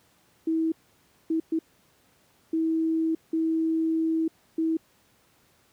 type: tone bursts at uneven times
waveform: sine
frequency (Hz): 323.1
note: E4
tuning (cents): -35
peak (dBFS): -22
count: 6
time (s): 0.47-0.72 / 1.3-1.4 / 1.52-1.59 / 2.53-3.15 / 3.33-4.28 / 4.58-4.77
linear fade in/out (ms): 5
effects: pink hiss -63 dBFS RMS until 5.72 s + high-pass 80 Hz 12 dB/octave